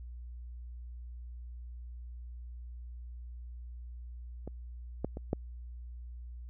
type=clicks; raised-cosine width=2 ms; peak=-27 / -18 / -27 / -16 dBFS; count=4; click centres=4.476 / 5.046 / 5.171 / 5.331 s; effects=added 60 Hz sine -42 dBFS peak until 6.49 s